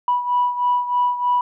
sine beating tone pair, 980 / 983.2 Hz, B5 / B5, -14 / -8 cents, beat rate 3.2 Hz, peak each -17 / -22 dBFS, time 0.08-1.41 s, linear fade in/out 2 ms, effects tanh soft clip ceiling -10 dBFS

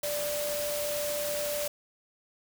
sine tone in noise, 587.3 Hz, D5, in tune, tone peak -31 dBFS, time 0.03-1.68 s, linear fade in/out 5 ms, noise white, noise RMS -35 dBFS, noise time 0.03-1.68 s, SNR +1 dB, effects none

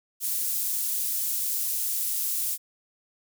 pink high-pass noise, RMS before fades -28 dBFS, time 0.2-2.58 s, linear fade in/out 50 ms, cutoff 11000 Hz, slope 12 dB/octave, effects none

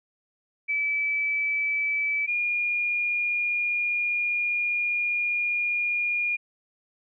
sine tone pair in turn, 2305 / 2425 Hz, D7 / D#7, -33 / -45 cents, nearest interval minor second, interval 88 cents, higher second, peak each -23 dBFS, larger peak neither, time 0.68-2.27 / 2.27-6.37 s, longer second, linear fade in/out 20 ms, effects none

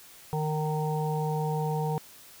harmonic tone, 153.8 Hz, D#3, 20 cents flat, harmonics 1 / 3 / 5 / 6, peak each -28 / -33 / -35 / -36 dBFS, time 0.33-1.98 s, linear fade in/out 0 ms, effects white hiss -51 dBFS RMS until 2.4 s

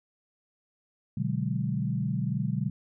sine chord, G# half-diminished seventh, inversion first, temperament equal, 123.47 / 146.83 / 185 / 207.7 Hz, B2 / D3 / F#3 / G#3, 0 / 0 / 0 / 0 cents, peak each -31 / -31 / -32 / -34 dBFS, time 1.17-2.7 s, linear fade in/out 5 ms, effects none

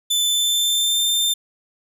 sawtooth tone with pitch glide, 3520 to 3586 Hz, A7 to A7, 0 to +32 cents, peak -14 dBFS, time 0.1-1.34 s, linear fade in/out 10 ms, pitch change +32 cents, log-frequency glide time 0.25-1.03 s, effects none

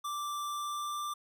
square tone with pitch glide, 1174 to 1182.2 Hz, D6 to D6, -1 to +11 cents, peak -35 dBFS, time 0.04-1.14 s, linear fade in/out 10 ms, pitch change +12 cents, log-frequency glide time 0.47-1.02 s, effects none

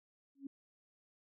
sine tone with exponential growth, 275.6 Hz, C#4, 10 cents flat, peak -38 dBFS, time 0.35-0.47 s, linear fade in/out 5 ms, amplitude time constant 26 ms, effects none

